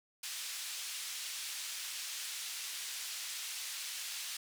pink band-pass noise, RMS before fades -42 dBFS, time 0.23-4.37 s, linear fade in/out 5 ms, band 2900 to 11000 Hz, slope 12 dB/octave, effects none

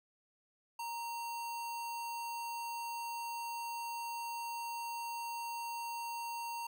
sine tone with sample-and-hold, 935 Hz, A#5, 5 cents sharp, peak -38 dBFS, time 0.79-6.67 s, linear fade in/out 5 ms, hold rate 3675 Hz, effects none

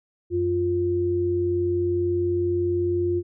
sine tone pair together, 92.5 / 350.4 Hz, F#2 / F4, 0 / +6 cents, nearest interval octave + major seventh, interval 2306 cents, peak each -28 / -21 dBFS, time 0.3-3.23 s, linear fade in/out 50 ms, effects none

